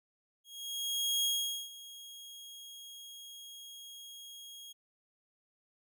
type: tone with ADSR envelope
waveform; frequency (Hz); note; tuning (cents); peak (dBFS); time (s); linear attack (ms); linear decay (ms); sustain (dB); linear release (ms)
sawtooth; 3279; G#7; -23; -25; 0.44-4.73; 800; 450; -19; 14
effects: none